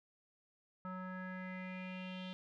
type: tone with low-pass filter sweep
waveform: square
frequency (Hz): 185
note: F#3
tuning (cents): 0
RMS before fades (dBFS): -45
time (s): 0.85-2.33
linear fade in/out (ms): 0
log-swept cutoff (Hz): 1300 to 3400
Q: 5.2
effects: none